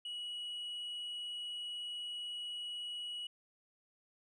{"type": "tone with frequency modulation", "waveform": "sine", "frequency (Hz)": 2921, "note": "F#7", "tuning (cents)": -23, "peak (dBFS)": -37, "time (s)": [0.05, 3.27], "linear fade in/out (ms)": 5, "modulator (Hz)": 42, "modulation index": 0.26, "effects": ["tanh soft clip ceiling -39 dBFS"]}